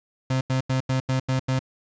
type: tone bursts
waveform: 35% pulse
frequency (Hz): 130.81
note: C3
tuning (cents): 0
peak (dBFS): -19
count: 7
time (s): 0.3-1.592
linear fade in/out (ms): 5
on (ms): 110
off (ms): 87
effects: resampled to 16000 Hz + 9-bit